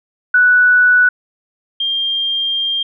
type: tone pair in turn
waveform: sine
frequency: 1480 / 3198 Hz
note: F#6 / G7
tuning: 0 / +34 cents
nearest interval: octave + minor second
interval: 1334 cents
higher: second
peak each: -7 / -15 dBFS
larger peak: first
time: 0.34-1.09 / 1.8-2.83 s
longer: second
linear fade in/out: 5 ms
effects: none